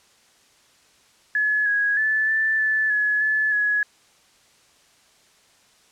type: tone with pitch steps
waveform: sine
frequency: 1704 / 1658 / 1743 / 1763 / 1745 / 1697 / 1727 / 1683 Hz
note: G#6 / G#6 / A6 / A6 / A6 / G#6 / A6 / G#6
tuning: +44 / -3 / -17 / +3 / -15 / +37 / -33 / +23 cents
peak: -18 dBFS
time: 1.35-3.83 s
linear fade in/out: 2 ms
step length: 310 ms
effects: white hiss -57 dBFS RMS until 5.91 s + low-pass 8000 Hz 12 dB/octave